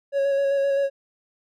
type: tone with vibrato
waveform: triangle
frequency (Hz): 554.4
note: C#5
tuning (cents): 0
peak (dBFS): -17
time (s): 0.12-0.9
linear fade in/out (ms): 50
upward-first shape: square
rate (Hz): 7.7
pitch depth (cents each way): 14
effects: none